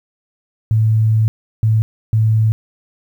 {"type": "tone bursts at uneven times", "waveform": "sine", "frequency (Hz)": 110, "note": "A2", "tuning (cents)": 0, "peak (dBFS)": -10, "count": 3, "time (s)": [[0.71, 1.28], [1.63, 1.82], [2.13, 2.52]], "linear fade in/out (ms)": 0, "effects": ["8-bit"]}